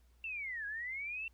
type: linear two-way sweep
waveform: sine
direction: down then up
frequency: 2717 to 1628 to 2717 Hz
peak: -38 dBFS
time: 0.24-1.28 s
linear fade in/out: 2 ms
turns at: 0.66 s
effects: added 60 Hz sine -63 dBFS peak until 1.33 s + pink hiss -75 dBFS RMS until 1.33 s